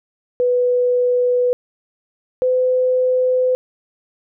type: tone pair in turn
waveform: sine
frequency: 493.9 / 507.8 Hz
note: B4 / B4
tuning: 0 / +48 cents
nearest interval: unison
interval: 48 cents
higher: second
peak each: -13 dBFS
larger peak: neither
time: 0.4-1.53 / 2.42-3.55 s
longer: neither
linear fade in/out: 0 ms
effects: none